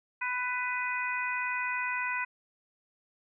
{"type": "harmonic tone", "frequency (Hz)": 497.6, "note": "B4", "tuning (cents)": 13, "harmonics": [2, 3, 4, 5], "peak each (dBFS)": [-35, -35, -35, -35], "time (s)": [0.21, 2.25], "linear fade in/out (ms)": 10, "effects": []}